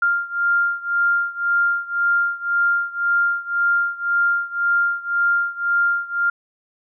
sine beating tone pair, 1396.9 / 1398.8 Hz, F6 / F6, 0 / +2 cents, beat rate 1.9 Hz, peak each -19 / -21 dBFS, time 0.02-6.3 s, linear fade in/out 5 ms, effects none

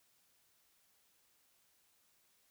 silence, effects white hiss -73 dBFS RMS until 2.5 s

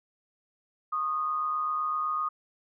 sine tone pair together, 1088.2 / 1236 Hz, C#6 / D#6, -32 / -12 cents, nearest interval major second, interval 220 cents, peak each -36 / -27 dBFS, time 0.92-2.29 s, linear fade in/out 10 ms, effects none

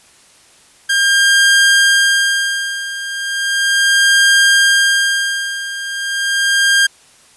sawtooth tone with tremolo, 1604 Hz, G6, 39 cents sharp, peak -4 dBFS, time 0.89-6.87 s, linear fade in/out 10 ms, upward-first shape sine, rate 0.36 Hz, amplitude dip 80%, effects white hiss -47 dBFS RMS until 7.36 s + resampled to 24000 Hz

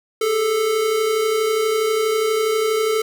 square tone pair together, 407.7 / 440 Hz, G#4 / A4, -32 / 0 cents, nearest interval minor second, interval 132 cents, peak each -27 / -18 dBFS, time 0.21-3.02 s, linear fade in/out 5 ms, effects none

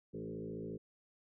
sine tone with frequency modulation, 294.3 Hz, D4, 4 cents sharp, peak -40 dBFS, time 0.13-0.78 s, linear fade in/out 20 ms, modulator 54.4 Hz, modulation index 3.1, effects none

